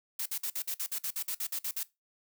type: noise bursts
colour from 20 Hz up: blue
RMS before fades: -34 dBFS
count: 14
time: 0.19-1.832 s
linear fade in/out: 5 ms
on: 69 ms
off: 52 ms
effects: noise-tail reverb RT60 0.2 s tail -19 dB re dry